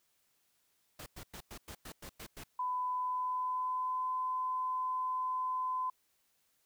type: noise bursts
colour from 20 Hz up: pink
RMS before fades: -47 dBFS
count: 9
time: 0.99-2.438 s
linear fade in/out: 5 ms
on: 72 ms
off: 100 ms
type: tone with pitch glide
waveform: sine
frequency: 1002 to 1018.9 Hz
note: B5 to C6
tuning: +25 to -46 cents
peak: -32 dBFS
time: 2.59-5.9 s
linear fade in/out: 5 ms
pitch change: +29 cents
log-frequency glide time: 2.87-4.1 s
effects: white hiss -75 dBFS RMS until 6.65 s